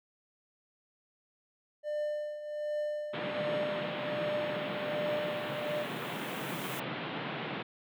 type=tone with tremolo; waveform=triangle; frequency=598 Hz; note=D5; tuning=31 cents sharp; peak=-28 dBFS; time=1.83-5.86 s; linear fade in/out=50 ms; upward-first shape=triangle; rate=1.3 Hz; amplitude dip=70%
type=band-pass noise; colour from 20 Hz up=pink; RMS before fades=-38 dBFS; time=3.13-7.63 s; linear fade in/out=10 ms; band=130 to 3600 Hz; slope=48 dB/octave
type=noise with exponential growth; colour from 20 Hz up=blue; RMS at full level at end=-44 dBFS; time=3.48-6.8 s; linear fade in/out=5 ms; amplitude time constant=720 ms
effects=none